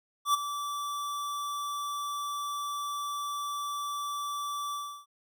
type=tone with ADSR envelope; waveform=square; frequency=1160 Hz; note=D6; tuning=22 cents flat; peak=-21 dBFS; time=0.25-5.06 s; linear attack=90 ms; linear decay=15 ms; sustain=-12 dB; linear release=330 ms; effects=none